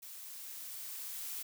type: noise with level ramp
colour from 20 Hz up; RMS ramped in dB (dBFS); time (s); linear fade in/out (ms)
blue; -49 to -41; 0.02-1.43; 10
effects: none